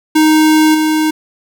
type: tone with level steps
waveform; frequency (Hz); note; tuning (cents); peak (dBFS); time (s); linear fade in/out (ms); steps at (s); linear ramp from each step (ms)
square; 311.1; D#4; 0; -7 / -11; 0.15-1.11; 10; 0.74; 10
effects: 7-bit